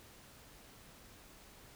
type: silence
effects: pink hiss -58 dBFS RMS until 1.75 s